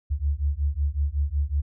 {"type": "beating tone pair", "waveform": "sine", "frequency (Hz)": [69.4, 74.8], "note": ["C#2", "D2"], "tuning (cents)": [3, 32], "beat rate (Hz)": 5.4, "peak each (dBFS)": -25, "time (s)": [0.1, 1.62], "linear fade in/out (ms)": 20, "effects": []}